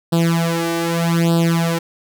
sawtooth tone with flanger, 167.5 Hz, E3, 28 cents sharp, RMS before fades -17 dBFS, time 0.12-1.79 s, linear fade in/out 10 ms, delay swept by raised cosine 0.23 to 2.63 ms, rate 0.82 Hz, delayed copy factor +1, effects none

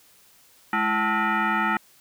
sine tone with frequency modulation, 212 Hz, G#3, 36 cents sharp, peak -20 dBFS, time 0.73-1.77 s, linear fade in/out 2 ms, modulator 546 Hz, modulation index 3.3, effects white hiss -56 dBFS RMS until 2 s

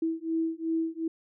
sine beating tone pair, 324.5 / 327.2 Hz, E4 / E4, -27 / -13 cents, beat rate 2.7 Hz, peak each -30 dBFS, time 0.02-1.08 s, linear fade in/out 5 ms, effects none

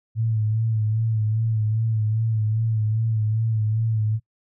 sine tone with vibrato, 110.2 Hz, A2, 3 cents sharp, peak -19 dBFS, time 0.15-4.2 s, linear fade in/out 50 ms, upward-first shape sine, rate 2.5 Hz, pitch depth 47 cents each way, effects noise-tail reverb RT60 0.1 s tail -25 dB re dry

